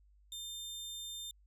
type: tone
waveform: sawtooth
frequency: 3600 Hz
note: A7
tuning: 39 cents sharp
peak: -39 dBFS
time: 0.32-1.31 s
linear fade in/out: 2 ms
effects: added 50 Hz sine -62 dBFS peak until 1.46 s